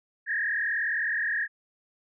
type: tone with frequency modulation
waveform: sine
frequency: 1760 Hz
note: A6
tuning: in tune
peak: -25 dBFS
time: 0.26-1.48 s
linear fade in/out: 50 ms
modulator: 39.3 Hz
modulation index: 3.1
effects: none